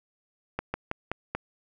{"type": "slowing click train", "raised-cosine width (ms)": 0.5, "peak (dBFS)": -14, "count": 5, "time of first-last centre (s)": [0.59, 1.35], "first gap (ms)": 150, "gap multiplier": 1.16, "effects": []}